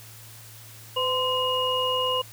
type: tone cluster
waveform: sine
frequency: 508 / 1032 / 2872 Hz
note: B4 / C6 / F7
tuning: +49 / -24 / +48 cents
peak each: -27 / -27 / -26 dBFS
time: 0.96-2.22 s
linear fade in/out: 10 ms
effects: added 111 Hz sine -47 dBFS peak until 2.32 s + white hiss -47 dBFS RMS until 2.32 s